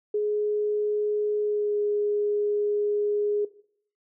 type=tone with pitch glide; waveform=sine; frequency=419.2 to 414.6 Hz; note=G#4 to G#4; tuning=+16 to -3 cents; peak=-22 dBFS; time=0.14-3.45 s; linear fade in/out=5 ms; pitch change=-19 cents; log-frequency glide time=1.42-1.78 s; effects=noise-tail reverb RT60 0.6 s tail -17 dB re dry